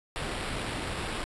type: noise with sample-and-hold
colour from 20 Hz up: pink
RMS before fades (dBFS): -34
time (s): 0.16-1.24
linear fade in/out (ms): 0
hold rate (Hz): 6300
effects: resampled to 24000 Hz